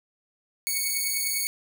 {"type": "beating tone pair", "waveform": "5% pulse", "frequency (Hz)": [2217, 2227], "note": ["C#7", "C#7"], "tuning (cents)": [0, 7], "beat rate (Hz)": 10, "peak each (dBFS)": [-20, -17], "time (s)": [0.67, 1.47], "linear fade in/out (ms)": 0, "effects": []}